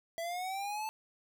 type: linear sweep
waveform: square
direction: up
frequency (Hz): 659.3 to 882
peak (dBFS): -36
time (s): 0.18-0.89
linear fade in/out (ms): 0
effects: none